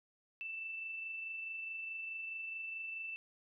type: tone with amplitude modulation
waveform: sine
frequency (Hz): 2656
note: E7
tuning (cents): +12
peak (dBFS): -39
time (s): 0.41-3.16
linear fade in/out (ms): 0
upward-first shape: sine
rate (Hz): 24.7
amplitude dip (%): 30
effects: none